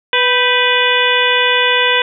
harmonic tone with a mistuned harmonic, 493.9 Hz, B4, in tune, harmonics 1 / 2 / 3 / 4 / 5 / 6 / 7, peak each -18 / -18 / -18 / -18 / -18 / -18 / -18 dBFS, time 0.13-2.02 s, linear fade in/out 2 ms, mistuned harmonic 3, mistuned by +77 cents, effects none

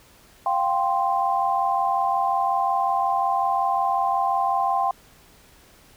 sine chord, F suspended second, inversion none, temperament equal, 698.5 / 784 / 1046.5 Hz, F5 / G5 / C6, 0 / 0 / 0 cents, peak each -26 / -22 / -24 dBFS, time 0.46-4.91 s, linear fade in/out 2 ms, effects pink hiss -53 dBFS RMS until 5.96 s

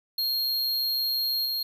square tone with level steps, 4242 Hz, C8, 23 cents sharp, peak -25 / -27 dBFS, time 0.18-1.63 s, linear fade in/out 5 ms, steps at 1.45 s, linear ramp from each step 10 ms, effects 10-bit

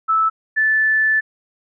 sine tone pair in turn, 1311 / 1750 Hz, E6 / A6, -10 / -10 cents, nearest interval perfect fourth, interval 500 cents, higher second, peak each -13 dBFS, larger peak neither, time 0.08-0.3 / 0.56-1.21 s, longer second, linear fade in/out 20 ms, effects none

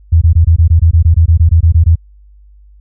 sine tone bursts, 82.41 Hz, E2, in tune, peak -3 dBFS, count 16, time 0.12-1.956 s, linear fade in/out 10 ms, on 96 ms, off 20 ms, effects added 50 Hz sine -38 dBFS peak until 2.8 s

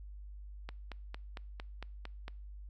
click train, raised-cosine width 0.3 ms, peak -27 dBFS, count 8, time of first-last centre 0.69-2.281 s, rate 4.4 Hz, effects noise-tail reverb RT60 0.5 s tail -25 dB re dry + added 50 Hz sine -45 dBFS peak until 2.69 s

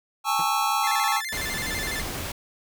square chord, A major seventh, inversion third, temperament equal with one note detuned, 815.4 / 880 / 1108.7 / 1318.5 Hz, G#5 / A5 / C#6 / E6, -32 / 0 / 0 / 0 cents, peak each -28 dBFS, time 0.24-1.22 s, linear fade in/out 50 ms
sawtooth tone with exponential decay, 164.81 Hz, E3, in tune, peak -30 dBFS, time 0.39-0.47 s, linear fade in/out 5 ms, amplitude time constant 17 ms
sawtooth tone with vibrato, 1916 Hz, A#6, 47 cents sharp, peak -26 dBFS, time 0.83-2.02 s, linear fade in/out 20 ms, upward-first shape square, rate 12 Hz, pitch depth 150 cents each way
pink noise, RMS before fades -32 dBFS, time 1.32-2.32 s, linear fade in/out 5 ms
effects none

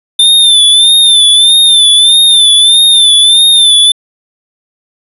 square tone with vibrato, 3567 Hz, A7, 23 cents sharp, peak -3 dBFS, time 0.19-3.92 s, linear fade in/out 5 ms, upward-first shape sine, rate 1.6 Hz, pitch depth 63 cents each way, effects resampled to 32000 Hz

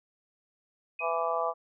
sine tone with exponential decay, 2511 Hz, D#7, 15 cents sharp, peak -32 dBFS, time 0.99-1.42 s, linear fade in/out 5 ms, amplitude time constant 92 ms
harmonic tone, 166.4 Hz, E3, 17 cents sharp, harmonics 3 / 4 / 5 / 6 / 7, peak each -34 / -31 / -35 / -35 / -32 dBFS, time 1-1.54 s, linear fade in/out 50 ms
effects none

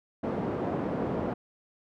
pink band-pass noise, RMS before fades -31 dBFS, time 0.23-1.34 s, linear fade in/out 10 ms, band 170 to 680 Hz, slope 12 dB/octave, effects none

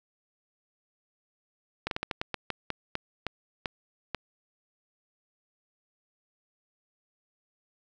slowing click train, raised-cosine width 0.3 ms, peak -14 dBFS, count 13, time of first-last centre 1.87-4.147 s, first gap 42 ms, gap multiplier 1.25, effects none

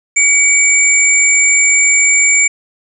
sine tone pair together, 2275 / 7223 Hz, C#7 / A8, +44 / +44 cents, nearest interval octave + minor sixth, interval 2000 cents, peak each -10 dBFS, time 0.16-2.48 s, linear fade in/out 10 ms, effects none

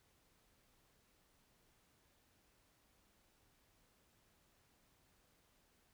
silence, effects pink hiss -74 dBFS RMS until 5.93 s

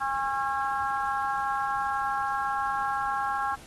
harmonic tone, 271.8 Hz, C#4, 34 cents flat, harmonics 3 / 4 / 5 / 6, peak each -29 / -31 / -33 / -35 dBFS, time 0-3.56 s, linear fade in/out 20 ms, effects pink hiss -50 dBFS RMS until 3.66 s + AAC 32 kbps

